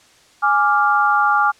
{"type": "chord", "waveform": "sine", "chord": "D diminished", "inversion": "second", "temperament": "equal", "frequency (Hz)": [830.6, 1174.7, 1396.9], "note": ["Ab5", "D6", "F6"], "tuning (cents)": [0, 0, 0], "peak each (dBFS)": -17, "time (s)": [0.42, 1.52], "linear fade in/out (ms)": 20, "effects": ["white hiss -51 dBFS RMS until 1.59 s", "low-pass 7000 Hz 12 dB/octave"]}